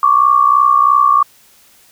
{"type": "tone pair together", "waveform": "sine", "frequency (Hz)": [1108.7, 1171.7], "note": ["C#6", "D6"], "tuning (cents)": [0, -4], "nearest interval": "minor second", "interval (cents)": 96, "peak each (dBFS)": -10, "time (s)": [0.03, 1.23], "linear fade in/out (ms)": 2, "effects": ["white hiss -48 dBFS RMS until 1.91 s"]}